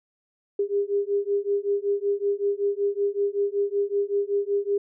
sine beating tone pair, 400.9 / 406.2 Hz, G4 / G#4, +39 / -38 cents, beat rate 5.3 Hz, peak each -25 dBFS, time 0.59-4.78 s, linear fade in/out 5 ms, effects none

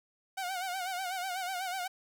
sawtooth tone with vibrato, 741 Hz, F#5, 2 cents sharp, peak -30 dBFS, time 0.37-1.88 s, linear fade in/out 10 ms, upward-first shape sine, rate 8.1 Hz, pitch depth 84 cents each way, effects 10-bit

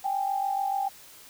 sine tone pair together, 784 / 830.9 Hz, G5 / G#5, 0 / +1 cents, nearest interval minor second, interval 101 cents, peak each -26 / -32 dBFS, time 0.04-0.89 s, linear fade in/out 10 ms, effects white hiss -50 dBFS RMS until 1.29 s

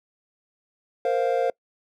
triangle chord, Bb suspended second, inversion none, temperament just, 466.2 / 524.4 / 699.2 Hz, Bb4 / C5 / F5, 0 / +4 / +2 cents, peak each -23 / -22 / -24 dBFS, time 1.05-1.5 s, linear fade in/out 2 ms, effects noise-tail reverb RT60 0.1 s tail -25 dB re dry

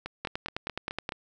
two click trains, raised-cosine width 0.3 ms, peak -15 / -19 dBFS, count 9 / 6, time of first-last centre 0.25-1.091 / 0.06-1.122 s, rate 9.51 / 4.71 Hz, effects none

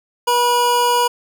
square tone pair together, 483.3 / 970 Hz, B4 / B5, -38 / -31 cents, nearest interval octave, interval 1207 cents, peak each -20 / -15 dBFS, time 0.27-1.08 s, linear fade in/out 10 ms, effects none

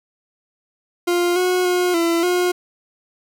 40% pulse tone with pitch steps, 350.5 / 363.9 / 359.3 / 336.3 / 358.2 Hz, F4 / F#4 / F4 / E4 / F4, +6 / -29 / +49 / +35 / +44 cents, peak -15 dBFS, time 1.07-2.52 s, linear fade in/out 10 ms, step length 290 ms, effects none

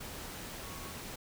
sine tone in noise, 1108.7 Hz, C#6, in tune, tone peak -51 dBFS, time 0.64-0.92 s, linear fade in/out 10 ms, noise pink, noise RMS -44 dBFS, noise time 0-1.16 s, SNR -10 dB, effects none

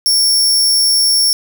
sawtooth tone, 5470 Hz, F8, 37 cents flat, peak -7 dBFS, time 0.06-1.33 s, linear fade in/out 0 ms, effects 8-bit

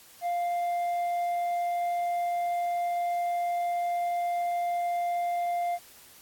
sine tone with tanh clipping, 699 Hz, F5, 1 cent sharp, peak -27 dBFS, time 0.21-5.79 s, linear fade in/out 50 ms, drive 4 dB, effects white hiss -53 dBFS RMS until 6.21 s + AAC 64 kbps

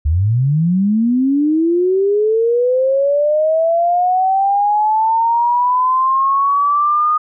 sine linear sweep, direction up, 69.6 to 1234 Hz, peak -11 dBFS, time 0.05-7.18 s, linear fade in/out 10 ms, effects none

